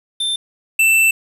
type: tone pair in turn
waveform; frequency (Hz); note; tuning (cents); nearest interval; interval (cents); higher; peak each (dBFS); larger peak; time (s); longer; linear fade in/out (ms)
square; 3569 / 2665; A7 / E7; +24 / +18; perfect fourth; 506; first; -18 / -11; second; 0.2-0.36 / 0.79-1.11; second; 5
effects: resampled to 32000 Hz + 7-bit